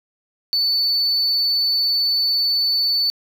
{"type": "tone", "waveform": "triangle", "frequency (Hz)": 4491, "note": "C#8", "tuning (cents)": 22, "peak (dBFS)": -14, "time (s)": [0.53, 3.1], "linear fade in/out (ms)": 0, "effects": ["tanh soft clip ceiling -11 dBFS", "8-bit"]}